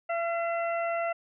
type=harmonic tone with a mistuned harmonic; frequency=676 Hz; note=E5; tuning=43 cents sharp; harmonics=1 / 2 / 3 / 4; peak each=-28 / -35 / -38 / -41 dBFS; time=0.09-1.13 s; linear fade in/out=10 ms; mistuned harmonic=2; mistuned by=+16 cents; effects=none